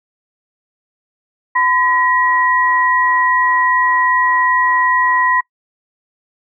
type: tone pair together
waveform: sine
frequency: 1011 / 1908.5 Hz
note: B5 / A#6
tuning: +40 / +40 cents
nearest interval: major seventh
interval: 1100 cents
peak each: -13 / -15 dBFS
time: 1.55-5.41 s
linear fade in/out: 10 ms
effects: noise-tail reverb RT60 0.1 s tail -25 dB re dry